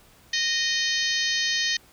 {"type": "harmonic tone with a mistuned harmonic", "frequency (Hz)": 618, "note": "D#5", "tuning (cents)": -12, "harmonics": [3, 4, 5, 6, 7, 8, 9, 10], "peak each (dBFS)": [-27, -35, -30, -31, -29, -33, -36, -32], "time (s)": [0.33, 1.77], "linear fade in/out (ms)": 5, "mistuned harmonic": 8, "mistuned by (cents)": 28, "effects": ["pink hiss -55 dBFS RMS until 1.92 s"]}